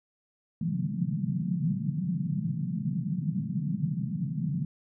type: band-pass noise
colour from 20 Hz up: pink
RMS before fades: -30 dBFS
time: 0.61-4.65 s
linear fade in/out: 5 ms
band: 140 to 200 Hz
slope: 48 dB/octave
effects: none